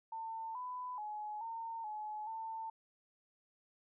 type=tone with pitch steps; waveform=sine; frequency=898 / 999 / 845 / 911 / 851 / 895 Hz; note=A5 / B5 / G#5 / A#5 / G#5 / A5; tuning=+35 / +20 / +30 / -40 / +42 / +29 cents; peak=-40 dBFS; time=0.12-2.7 s; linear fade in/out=5 ms; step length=430 ms; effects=none